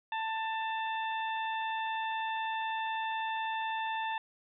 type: harmonic tone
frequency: 888 Hz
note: A5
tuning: 16 cents sharp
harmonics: 1 / 2 / 3 / 4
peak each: -33 / -39 / -43 / -45 dBFS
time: 0.12-4.18 s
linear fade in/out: 2 ms
effects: none